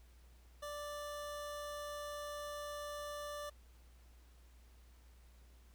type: tone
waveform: 25% pulse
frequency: 587.3 Hz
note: D5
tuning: in tune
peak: -39 dBFS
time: 0.62-3.5 s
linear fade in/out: 10 ms
effects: added 60 Hz sine -59 dBFS peak until 5.74 s + pink hiss -70 dBFS RMS until 5.74 s